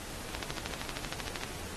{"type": "two click trains", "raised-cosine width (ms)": 0.2, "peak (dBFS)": [-16, -23], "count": [15, 9], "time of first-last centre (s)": [[0.35, 1.435], [0.29, 1.412]], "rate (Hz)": [12.9, 7.13], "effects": ["pink hiss -43 dBFS RMS until 1.76 s", "AAC 32 kbps"]}